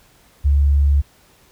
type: tone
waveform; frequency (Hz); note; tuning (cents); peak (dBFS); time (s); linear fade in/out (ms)
sine; 71; C#2; +42; -11; 0.44-1.02; 20
effects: pink hiss -53 dBFS RMS until 1.51 s